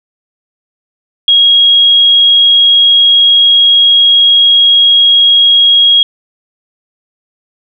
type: tone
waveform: sine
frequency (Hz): 3289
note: G#7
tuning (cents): -18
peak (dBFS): -3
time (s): 1.28-6.03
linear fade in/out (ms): 2
effects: none